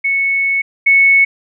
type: tone pair in turn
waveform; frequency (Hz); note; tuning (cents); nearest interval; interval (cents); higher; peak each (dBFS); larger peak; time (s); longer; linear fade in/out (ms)
sine; 2208 / 2208; C#7 / C#7; -7 / -7; unison; 0; neither; -12 / -6; second; 0.04-0.62 / 0.86-1.25; first; 10
effects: none